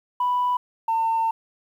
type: tone pair in turn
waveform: sine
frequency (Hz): 987.8 / 902.9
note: B5 / A5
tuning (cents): 0 / +44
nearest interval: major second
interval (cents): 156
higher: first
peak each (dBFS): -18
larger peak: neither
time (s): 0.2-0.57 / 0.88-1.31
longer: second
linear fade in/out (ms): 5
effects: tanh soft clip ceiling -16 dBFS + 9-bit